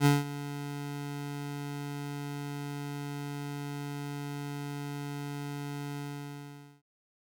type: tone with ADSR envelope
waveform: 25% pulse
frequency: 143.5 Hz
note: D3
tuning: 40 cents flat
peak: -15 dBFS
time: 0-6.82 s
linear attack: 56 ms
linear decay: 180 ms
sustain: -17 dB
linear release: 850 ms
effects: none